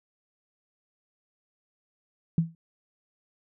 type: tone with exponential decay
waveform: sine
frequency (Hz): 164.81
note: E3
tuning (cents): 0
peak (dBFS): -16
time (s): 2.38-2.55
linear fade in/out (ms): 2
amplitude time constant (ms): 35
effects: none